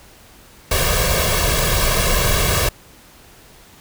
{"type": "noise with comb filter", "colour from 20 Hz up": "pink", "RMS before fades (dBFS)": -17, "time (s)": [0.71, 2.69], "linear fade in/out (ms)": 5, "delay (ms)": 1.8, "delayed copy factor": 0.8, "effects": ["pink hiss -46 dBFS RMS until 3.8 s"]}